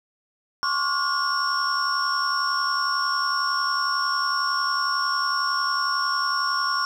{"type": "tone cluster", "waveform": "sine", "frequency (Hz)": [1068, 1139, 1428, 5480], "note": ["C6", "C#6", "F6", "F8"], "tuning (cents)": [35, 47, 38, -34], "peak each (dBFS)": -26, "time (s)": [0.63, 6.85], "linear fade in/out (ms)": 0, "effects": ["tanh soft clip ceiling -14 dBFS", "9-bit"]}